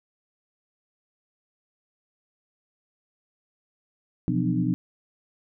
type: tone cluster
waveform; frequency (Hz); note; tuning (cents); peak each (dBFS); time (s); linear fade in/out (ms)
sine; 124.7 / 171.7 / 181.1 / 253 / 301.8; B2 / F3 / F#3 / B3 / D4; +17 / -29 / -37 / +42 / +47; -28; 4.28-4.74; 0
effects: none